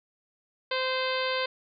harmonic tone, 518 Hz, C5, 17 cents flat, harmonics 1 / 2 / 3 / 4 / 5 / 6 / 7 / 8 / 9, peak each -30 / -33 / -35 / -36 / -37 / -38 / -38 / -39 / -40 dBFS, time 0.71-1.46 s, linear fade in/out 5 ms, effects none

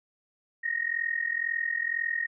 sine tone with amplitude modulation, 1864.7 Hz, A#6, in tune, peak -23 dBFS, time 0.63-2.27 s, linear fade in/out 20 ms, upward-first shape sine, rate 42 Hz, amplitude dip 85%, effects none

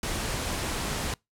pink low-pass noise, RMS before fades -31 dBFS, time 0.03-1.14 s, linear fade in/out 2 ms, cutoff 11000 Hz, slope 24 dB/octave, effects noise-tail reverb RT60 0.2 s tail -26 dB re dry

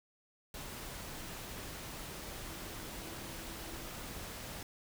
sine tone in noise, 329.6 Hz, E4, in tune, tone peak -54 dBFS, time 2.45-3.86 s, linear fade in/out 2 ms, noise pink, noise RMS -45 dBFS, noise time 0.54-4.63 s, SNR -12 dB, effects none

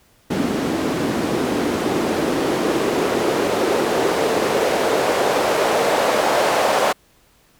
white noise with band-pass filter sweep, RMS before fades -19 dBFS, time 0.3-6.93 s, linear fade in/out 10 ms, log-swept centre 250 to 650 Hz, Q 1.9, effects pink hiss -56 dBFS RMS until 7.59 s

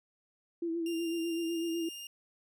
sine tone with vibrato, 333.9 Hz, E4, 22 cents sharp, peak -31 dBFS, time 0.62-1.89 s, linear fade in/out 5 ms, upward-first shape sine, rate 8 Hz, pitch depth 40 cents each way
sawtooth tone with pitch glide, 2794 to 2813 Hz, F7 to F7, 0 to +12 cents, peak -39 dBFS, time 0.86-2.07 s, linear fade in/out 2 ms, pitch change +12 cents, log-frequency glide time 1.38-1.6 s
effects none

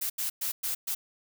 blue noise bursts at uneven times, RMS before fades -31 dBFS, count 5, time 0.01-0.1 / 0.18-0.3 / 0.41-0.52 / 0.63-0.75 / 0.87-0.95 s, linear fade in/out 10 ms, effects none

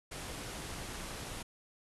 pink low-pass noise, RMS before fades -43 dBFS, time 0.11-1.43 s, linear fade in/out 10 ms, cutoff 12000 Hz, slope 96 dB/octave, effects none

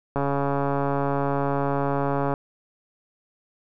click train, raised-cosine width 1 ms, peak -11 dBFS, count 306, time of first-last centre 0.16-2.339 s, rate 140 Hz, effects none

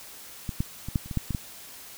clicks, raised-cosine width 5 ms, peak -18 / -13 / -21 / -11 / -30 / -21 / -12 / -17 / -15 dBFS, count 9, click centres 0.492 / 0.605 / 0.886 / 0.958 / 1.06 / 1.112 / 1.173 / 1.307 / 1.348 s, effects white hiss -45 dBFS RMS until 1.97 s

